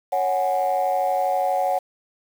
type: chord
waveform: sine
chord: C# suspended fourth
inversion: none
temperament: just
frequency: 554.4 / 739.2 / 831.5 Hz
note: C#5 / F#5 / G#5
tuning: 0 / -2 / +2 cents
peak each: -23 / -20 / -26 dBFS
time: 0.12-1.79 s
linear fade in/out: 10 ms
effects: tanh soft clip ceiling -13 dBFS + 7-bit